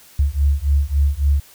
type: beating tone pair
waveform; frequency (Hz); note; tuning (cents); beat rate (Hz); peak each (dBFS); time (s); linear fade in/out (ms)
sine; 69.3 / 72.9; C#2 / D2; 0 / -12; 3.6; -17; 0.19-1.4; 5
effects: white hiss -47 dBFS RMS until 1.54 s

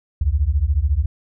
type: beating tone pair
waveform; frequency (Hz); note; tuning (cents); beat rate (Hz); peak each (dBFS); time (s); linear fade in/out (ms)
sine; 65.41 / 79.41; C2 / D#2; 0 / +36; 14; -18; 0.21-1.06; 5
effects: none

